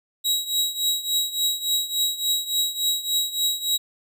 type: tone with tremolo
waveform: sawtooth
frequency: 3844 Hz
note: B7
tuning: 48 cents flat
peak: -15 dBFS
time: 0.24-3.78 s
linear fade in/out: 20 ms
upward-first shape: triangle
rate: 3.5 Hz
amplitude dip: 85%
effects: none